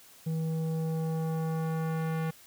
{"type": "tone with low-pass filter sweep", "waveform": "square", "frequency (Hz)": 160.8, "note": "E3", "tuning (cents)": -43, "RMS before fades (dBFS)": -31, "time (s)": [0.26, 2.31], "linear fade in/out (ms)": 10, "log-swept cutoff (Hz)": [340, 2200], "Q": 1, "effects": ["white hiss -55 dBFS RMS until 2.46 s"]}